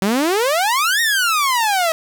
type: exponential two-way sweep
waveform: sawtooth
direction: up then down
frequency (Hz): 185 to 1892 to 633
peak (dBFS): -11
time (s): 0.02-1.92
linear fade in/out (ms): 0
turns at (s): 1.01
effects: 7-bit